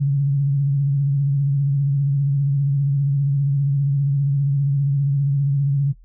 sine tone with vibrato, 140 Hz, C#3, 18 cents sharp, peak -15 dBFS, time 0-5.93 s, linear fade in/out 20 ms, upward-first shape sine, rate 15 Hz, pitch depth 44 cents each way, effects noise-tail reverb RT60 0.1 s tail -17 dB re dry + added 41 Hz sine -44 dBFS peak until 6.04 s

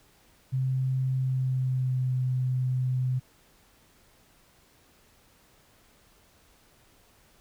sine tone with pitch glide, 130.81 to 127.9 Hz, C3 to C3, 0 to -39 cents, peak -24 dBFS, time 0.52-3.2 s, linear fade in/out 20 ms, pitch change -39 cents, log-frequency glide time 1.16-2.14 s, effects pink hiss -61 dBFS RMS until 7.4 s

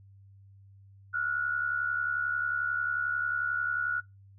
sine tone pair together, 1385 / 1456.2 Hz, F6 / F#6, -15 / -28 cents, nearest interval minor second, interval 87 cents, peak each -33 / -29 dBFS, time 1.13-4.01 s, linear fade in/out 20 ms, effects noise-tail reverb RT60 0.2 s tail -23 dB re dry + added 98 Hz sine -52 dBFS peak until 4.38 s

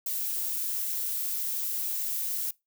violet noise, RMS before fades -31 dBFS, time 0.06-2.51 s, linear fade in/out 5 ms, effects noise-tail reverb RT60 0.2 s tail -22 dB re dry

